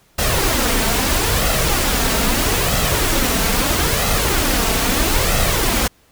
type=noise with flanger; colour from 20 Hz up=pink; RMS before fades=-17 dBFS; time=0.18-5.88 s; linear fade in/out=10 ms; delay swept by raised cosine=1.5 to 4.5 ms; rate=0.77 Hz; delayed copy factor=+0.5; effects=pink hiss -55 dBFS RMS until 6.11 s